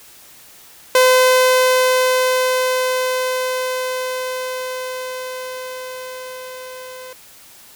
sawtooth tone with level ramp, 511 Hz, C5, 41 cents flat, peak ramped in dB -5 to -29 dBFS, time 0.95-7.13 s, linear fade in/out 2 ms, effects white hiss -44 dBFS RMS until 7.75 s

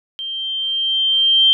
sine tone with level ramp, 3149 Hz, G7, 7 cents sharp, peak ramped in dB -24 to -8 dBFS, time 0.19-1.53 s, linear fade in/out 0 ms, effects none

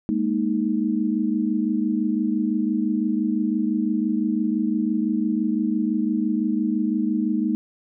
sine chord, Ab suspended second, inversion none, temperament just, 207.7 / 233.6 / 311.5 Hz, Ab3 / Bb3 / Eb4, 0 / +4 / +2 cents, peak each -24 dBFS, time 0.09-7.55 s, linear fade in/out 0 ms, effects none

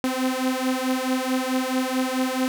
sawtooth beating tone pair, 255.9 / 260.5 Hz, C4 / C4, -38 / -7 cents, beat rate 4.6 Hz, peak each -21 dBFS, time 0.04-2.48 s, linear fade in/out 0 ms, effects none

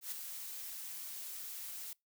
blue noise with ADSR envelope, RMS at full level -39 dBFS, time 0.01-1.93 s, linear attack 110 ms, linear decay 3 ms, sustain -6 dB, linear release 3 ms, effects noise-tail reverb RT60 0.2 s tail -25 dB re dry

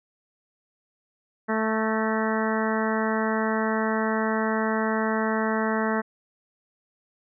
harmonic tone with a mistuned harmonic, 220 Hz, A3, in tune, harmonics 1 / 2 / 3 / 4 / 5 / 6 / 7 / 8 / 9, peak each -26 / -29 / -31 / -32 / -33 / -34 / -34 / -35 / -36 dBFS, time 1.48-6.02 s, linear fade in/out 20 ms, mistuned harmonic 9, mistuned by -51 cents, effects none

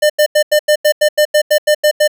square tone bursts, 600 Hz, D5, 37 cents sharp, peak -8 dBFS, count 13, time 0.02-2.078 s, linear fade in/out 10 ms, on 78 ms, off 87 ms, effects none

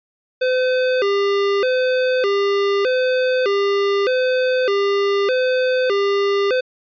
square tone with vibrato, 451.7 Hz, A4, 45 cents sharp, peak -16 dBFS, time 0.41-6.61 s, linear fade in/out 10 ms, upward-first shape square, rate 0.82 Hz, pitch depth 210 cents each way, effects resampled to 11025 Hz

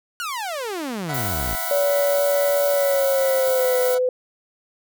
sawtooth exponential sweep, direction down, 1481 to 49.12 Hz, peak -22 dBFS, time 0.2-1.55 s, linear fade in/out 0 ms
25% pulse chord, E suspended second, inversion none, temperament equal, 659.3 / 740 / 987.8 Hz, E5 / F#5 / B5, 0 / 0 / 0 cents, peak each -28 / -27 / -32 dBFS, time 1.08-3.99 s, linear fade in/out 20 ms
violet noise, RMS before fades -28 dBFS, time 1.14-3.95 s, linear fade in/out 5 ms
sine tone with pitch glide, 570 to 504.9 Hz, C#5 to B4, +48 to +38 cents, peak -17 dBFS, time 1.71-4.09 s, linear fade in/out 2 ms, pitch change -210 cents, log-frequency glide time 2.7-3.76 s
effects none

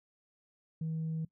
sine tone, 160.2 Hz, E3, 49 cents flat, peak -31 dBFS, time 0.81-1.25 s, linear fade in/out 5 ms, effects noise-tail reverb RT60 0.1 s tail -21 dB re dry + tanh soft clip ceiling -30 dBFS

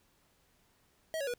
square tone with pitch steps, 640 / 557.2 / 485 Hz, D#5 / C#5 / B4, +49 / +9 / -31 cents, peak -34 dBFS, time 1.14-1.338 s, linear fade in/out 0 ms, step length 66 ms, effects pink hiss -70 dBFS RMS until 1.38 s

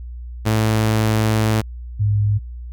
sawtooth / sine tone pair in turn, 109.5 / 103.64 Hz, A2 / G#2, -8 / -3 cents, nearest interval minor second, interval 95 cents, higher first, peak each -11 / -14 dBFS, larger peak first, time 0.45-1.62 / 1.99-2.39 s, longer first, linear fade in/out 20 ms, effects added 60 Hz sine -29 dBFS peak until 2.72 s

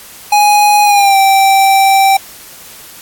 square tone with pitch glide, 830.6 to 779.5 Hz, G#5 to G5, 0 to -10 cents, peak -6 dBFS, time 0.32-2.17 s, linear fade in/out 5 ms, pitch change -110 cents, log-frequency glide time 0.84-1.17 s, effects white hiss -34 dBFS RMS until 3.01 s + AAC 64 kbps

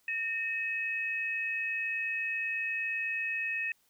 sine tone pair together, 1830.9 / 2559 Hz, A#6 / D#7, -32 / +48 cents, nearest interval tritone, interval 580 cents, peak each -35 / -32 dBFS, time 0.08-3.72 s, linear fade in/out 2 ms, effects white hiss -70 dBFS RMS until 3.89 s

